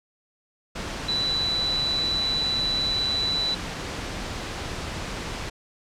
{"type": "tone in noise", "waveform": "sine", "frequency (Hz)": 3971, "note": "B7", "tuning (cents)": 9, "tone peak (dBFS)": -22, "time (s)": [1.08, 3.55], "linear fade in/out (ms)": 10, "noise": "pink", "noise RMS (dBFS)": -32, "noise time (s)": [0.75, 5.5], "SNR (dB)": 7, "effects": ["low-pass 6000 Hz 12 dB/octave"]}